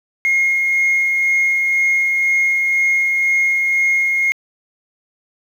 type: tone with tremolo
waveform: sine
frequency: 2146 Hz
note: C7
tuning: 43 cents sharp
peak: -10 dBFS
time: 0.25-4.32 s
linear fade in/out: 0 ms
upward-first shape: sine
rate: 2 Hz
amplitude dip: 30%
effects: tanh soft clip ceiling -10 dBFS + 7-bit